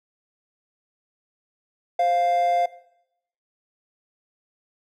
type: tone pair together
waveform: triangle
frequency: 523.3 / 698.5 Hz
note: C5 / F5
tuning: 0 / 0 cents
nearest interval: perfect fourth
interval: 500 cents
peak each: -26 / -16 dBFS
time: 1.99-2.66 s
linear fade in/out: 5 ms
effects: noise-tail reverb RT60 0.8 s tail -19 dB re dry